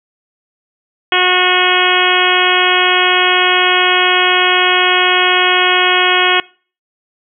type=harmonic tone; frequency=364.1 Hz; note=F#4; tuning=28 cents flat; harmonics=1 / 2 / 3 / 4 / 5 / 6 / 7 / 8 / 9; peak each=-18 / -18 / -18 / -18 / -18 / -18 / -18 / -18 / -18 dBFS; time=1.12-6.4 s; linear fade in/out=2 ms; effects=noise-tail reverb RT60 0.4 s tail -23 dB re dry